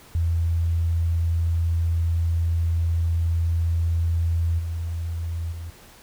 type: tone with level steps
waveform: sine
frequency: 83.6 Hz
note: E2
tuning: 25 cents sharp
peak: -19 / -25 / -31 dBFS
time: 0.15-5.7 s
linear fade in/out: 0 ms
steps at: 4.58 / 5.51 s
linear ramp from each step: 20 ms
effects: pink hiss -49 dBFS RMS until 6.02 s